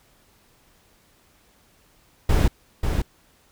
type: noise with echo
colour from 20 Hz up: brown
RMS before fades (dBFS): -17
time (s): 2.29-2.48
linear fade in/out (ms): 5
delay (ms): 540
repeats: 1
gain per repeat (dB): -5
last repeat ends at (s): 3.02
effects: pink hiss -59 dBFS RMS until 3.51 s